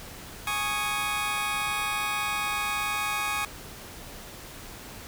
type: chord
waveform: 20% pulse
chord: Ab suspended fourth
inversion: none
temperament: just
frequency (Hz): 830.6 / 1107.5 / 1245.9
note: Ab5 / Db6 / Eb6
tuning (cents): 0 / -2 / +2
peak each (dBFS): -27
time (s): 0.47-3.45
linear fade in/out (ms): 2
effects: pink hiss -43 dBFS RMS until 5.07 s